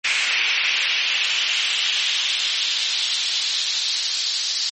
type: noise with high-pass filter sweep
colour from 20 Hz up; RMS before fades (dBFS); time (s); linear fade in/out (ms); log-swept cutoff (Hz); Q
brown; -22; 0.04-4.7; 10; 2400 to 4500; 2.8
effects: MP3 32 kbps